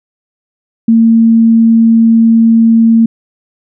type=tone; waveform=sine; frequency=227.3 Hz; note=A#3; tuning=43 cents flat; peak=-3 dBFS; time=0.88-3.06 s; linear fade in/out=5 ms; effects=none